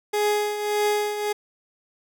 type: tone with tremolo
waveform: 30% pulse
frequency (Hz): 417.2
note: G#4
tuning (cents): +8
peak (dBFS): -16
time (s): 0.13-1.33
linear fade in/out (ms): 10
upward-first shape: triangle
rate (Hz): 1.7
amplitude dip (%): 65
effects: none